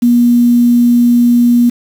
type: tone with quantisation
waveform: sine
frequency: 240 Hz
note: B3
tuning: 49 cents flat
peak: -5 dBFS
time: 0.02-1.7 s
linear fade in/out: 10 ms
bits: 5
effects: none